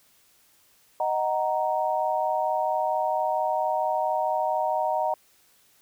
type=chord; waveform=sine; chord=D# minor; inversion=none; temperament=just; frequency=622.3 / 746.7 / 933.4 Hz; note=D#5 / F#5 / A#5; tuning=0 / +16 / +2 cents; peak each=-27 dBFS; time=1-5.14 s; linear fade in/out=2 ms; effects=white hiss -61 dBFS RMS until 5.81 s